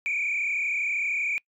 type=tone with frequency modulation; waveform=sine; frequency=2349 Hz; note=D7; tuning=in tune; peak=-23 dBFS; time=0.06-1.38 s; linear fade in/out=0 ms; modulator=32.7 Hz; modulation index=3.1; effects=noise-tail reverb RT60 0.1 s tail -26 dB re dry + tanh soft clip ceiling -21 dBFS